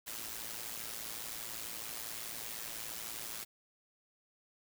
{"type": "noise with amplitude modulation", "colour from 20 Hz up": "white", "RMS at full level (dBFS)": -40, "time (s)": [0.06, 3.45], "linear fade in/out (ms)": 20, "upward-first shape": "sine", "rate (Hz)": 112, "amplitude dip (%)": 65, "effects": []}